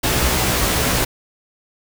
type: noise with comb filter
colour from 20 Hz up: pink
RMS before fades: -18 dBFS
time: 0.03-1.05 s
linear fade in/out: 10 ms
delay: 16 ms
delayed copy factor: +0.85
effects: none